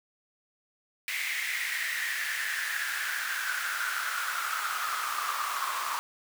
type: noise with high-pass filter sweep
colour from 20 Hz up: pink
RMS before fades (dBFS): -32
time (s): 1.08-5.99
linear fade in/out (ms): 0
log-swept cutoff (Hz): 2100 to 1100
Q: 6.6
effects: none